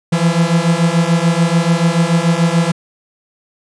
45% pulse beating tone pair, 164.81 / 171.71 Hz, E3 / F3, 0 / -29 cents, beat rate 6.9 Hz, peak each -14 dBFS, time 0.12-2.72 s, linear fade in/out 10 ms, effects resampled to 22050 Hz

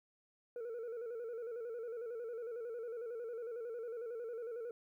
sine tone with vibrato, 466.2 Hz, A#4, in tune, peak -38 dBFS, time 0.56-4.71 s, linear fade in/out 2 ms, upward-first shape square, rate 11 Hz, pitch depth 66 cents each way, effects tanh soft clip ceiling -40 dBFS + 13-bit

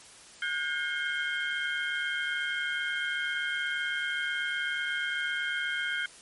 sine tone cluster, 1447 / 1595 / 2151 / 3164 Hz, F#6 / G6 / C7 / G7, -39 / +30 / +47 / +15 cents, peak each -33 / -33 / -36 / -36 dBFS, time 0.42-6.06 s, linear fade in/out 2 ms, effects white hiss -51 dBFS RMS until 6.21 s + MP3 48 kbps

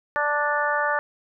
harmonic tone, 293.7 Hz, D4, in tune, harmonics 2 / 3 / 4 / 5 / 6, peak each -27 / -27 / -27 / -27 / -27 dBFS, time 0.16-0.99 s, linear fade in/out 0 ms, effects none

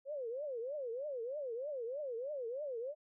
sine tone with vibrato, 523.3 Hz, C5, in tune, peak -38 dBFS, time 0.05-2.95 s, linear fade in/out 50 ms, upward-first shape triangle, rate 3.2 Hz, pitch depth 290 cents each way, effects none

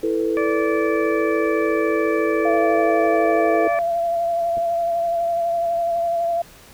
sine chord, E suspended fourth, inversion none, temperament equal, 329.6 / 440 / 493.9 Hz, E4 / A4 / B4, 0 / 0 / 0 cents, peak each -22 / -21 / -26 dBFS, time 0.03-3.68 s, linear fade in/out 5 ms
harmonic tone, 580 Hz, D5, 22 cents flat, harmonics 1 / 2 / 3 / 4, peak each -25 / -28 / -30 / -31 dBFS, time 0.37-3.79 s, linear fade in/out 0 ms
sine tone with vibrato, 680 Hz, F5, 46 cents flat, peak -18 dBFS, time 2.45-6.42 s, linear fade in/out 5 ms, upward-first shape sine, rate 12 Hz, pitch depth 22 cents each way
clicks, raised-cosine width 2 ms, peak -24 dBFS, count 2, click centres 4.571 / 4.58 s
effects pink hiss -46 dBFS RMS until 6.73 s

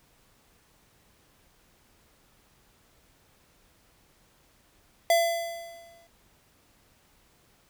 square tone with exponential decay, 675 Hz, E5, 41 cents sharp, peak -18 dBFS, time 5.1-6.07 s, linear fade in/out 2 ms, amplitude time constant 210 ms, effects pink hiss -63 dBFS RMS until 7.69 s

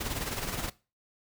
pink noise with tremolo, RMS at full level -32 dBFS, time 0-0.7 s, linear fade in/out 10 ms, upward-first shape sine, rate 19 Hz, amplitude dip 55%, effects noise-tail reverb RT60 0.3 s tail -19 dB re dry

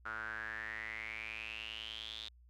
sawtooth tone with band-pass filter sweep, 110 Hz, A2, in tune, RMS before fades -44 dBFS, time 0.05-2.29 s, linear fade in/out 10 ms, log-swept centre 1400 to 3700 Hz, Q 9.7, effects added 60 Hz sine -59 dBFS peak until 2.49 s

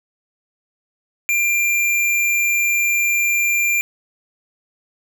square tone, 2380 Hz, D7, 22 cents sharp, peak -16 dBFS, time 1.29-3.81 s, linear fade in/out 0 ms, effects none

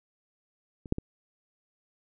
clicks, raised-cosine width 3 ms, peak -29 / -11 / -20 dBFS, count 3, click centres 0.858 / 0.924 / 0.984 s, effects none

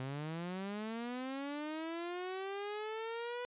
sawtooth linear sweep, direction up, 127.5 to 493.9 Hz, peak -35 dBFS, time 0-3.45 s, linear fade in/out 0 ms, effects resampled to 8000 Hz

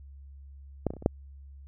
clicks, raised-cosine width 2 ms, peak -12 / -21 / -27 / -30 / -28 / -8 dBFS, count 6, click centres 0.867 / 0.905 / 0.937 / 0.967 / 1.024 / 1.061 s, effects added 69 Hz sine -45 dBFS peak until 1.67 s

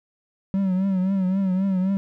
triangle tone with vibrato, 189.8 Hz, F#3, 44 cents sharp, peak -17 dBFS, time 0.54-1.97 s, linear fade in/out 0 ms, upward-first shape triangle, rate 3.8 Hz, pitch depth 81 cents each way, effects none

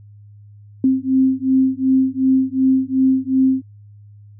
sine beating tone pair, 261.6 / 264.3 Hz, C4 / C4, 0 / +18 cents, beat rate 2.7 Hz, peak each -16 dBFS, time 0.84-3.62 s, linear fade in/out 2 ms, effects added 103 Hz sine -40 dBFS peak until 4.39 s

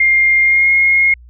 sine tone with pitch glide, 2116 to 2149 Hz, C7 to C7, +19 to +46 cents, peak -8 dBFS, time 0-1.14 s, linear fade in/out 5 ms, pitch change +27 cents, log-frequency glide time 0.43-0.71 s, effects added 60 Hz sine -37 dBFS peak until 1.29 s

